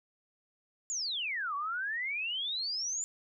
sine exponential two-way sweep, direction down then up, 7220 to 1108.7 to 7220 Hz, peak -32 dBFS, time 0.9-3.04 s, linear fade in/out 0 ms, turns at 1.55 s, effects none

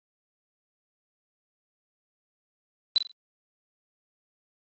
sine tone with echo, 4000 Hz, B7, 21 cents sharp, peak -16 dBFS, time 2.96-2.98 s, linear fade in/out 0 ms, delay 45 ms, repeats 3, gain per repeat -10 dB, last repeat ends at 3.115 s, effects MP3 32 kbps

